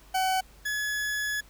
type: tone pair in turn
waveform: 40% pulse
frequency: 754 / 1697.3 Hz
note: F#5 / G#6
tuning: +32 / +37 cents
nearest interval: octave + major second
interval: 1405 cents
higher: second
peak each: -23 / -27 dBFS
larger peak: first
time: 0.14-0.41 / 0.65-1.41 s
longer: second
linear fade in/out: 10 ms
effects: added 50 Hz sine -53 dBFS peak until 1.49 s + pink hiss -57 dBFS RMS until 1.49 s